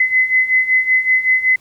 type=beating tone pair; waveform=sine; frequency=2029 / 2034.3 Hz; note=B6 / C7; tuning=+46 / -49 cents; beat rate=5.3 Hz; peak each=-17 / -13 dBFS; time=0-1.56 s; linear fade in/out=5 ms; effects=pink hiss -52 dBFS RMS until 1.6 s